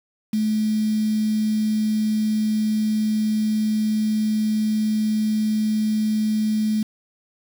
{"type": "tone with quantisation", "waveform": "sine", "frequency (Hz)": 215.4, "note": "A3", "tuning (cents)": -37, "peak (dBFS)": -18, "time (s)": [0.33, 6.83], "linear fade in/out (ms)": 5, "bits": 6, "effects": []}